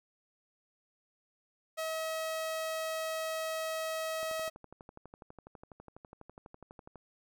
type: tone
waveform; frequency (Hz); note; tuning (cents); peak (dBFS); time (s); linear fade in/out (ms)
sawtooth; 640; D#5; +49; -30; 1.77-4.5; 20
type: click train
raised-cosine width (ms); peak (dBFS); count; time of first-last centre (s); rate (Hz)
1; -35; 34; 4.23-6.957; 12.1
effects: none